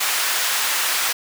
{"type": "high-pass noise", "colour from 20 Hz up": "pink", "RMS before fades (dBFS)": -21, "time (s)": [0, 1.13], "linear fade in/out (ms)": 10, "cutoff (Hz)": 1200, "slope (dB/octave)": 12, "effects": []}